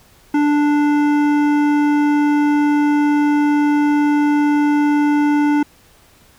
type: tone with hard clipping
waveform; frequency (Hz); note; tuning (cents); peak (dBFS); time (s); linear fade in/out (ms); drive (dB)
sine; 293.7; D4; 0; -14; 0.34-5.63; 5; 13
effects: pink hiss -50 dBFS RMS until 6.38 s